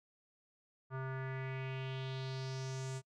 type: tone with low-pass filter sweep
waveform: square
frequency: 132 Hz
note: C3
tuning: 16 cents sharp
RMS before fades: -41 dBFS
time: 0.9-3.02 s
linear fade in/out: 50 ms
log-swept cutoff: 1300 to 8000 Hz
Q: 3.2
effects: noise-tail reverb RT60 0.1 s tail -26 dB re dry